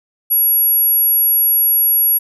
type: tone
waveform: sine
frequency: 11360 Hz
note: F9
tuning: 28 cents sharp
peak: -10 dBFS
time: 0.3-2.19 s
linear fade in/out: 20 ms
effects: none